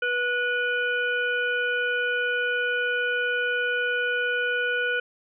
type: harmonic tone with a mistuned harmonic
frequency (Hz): 488.5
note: B4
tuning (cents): -19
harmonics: 1 / 3 / 5 / 6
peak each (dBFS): -29 / -24 / -34 / -36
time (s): 0.02-5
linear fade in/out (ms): 5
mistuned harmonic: 6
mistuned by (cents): +36
effects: none